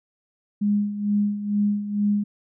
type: tone with tremolo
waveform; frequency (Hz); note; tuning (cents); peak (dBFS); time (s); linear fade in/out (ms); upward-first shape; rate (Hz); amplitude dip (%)
sine; 205.8; G#3; -16; -17; 0.61-2.24; 10; sine; 2.2; 70
effects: none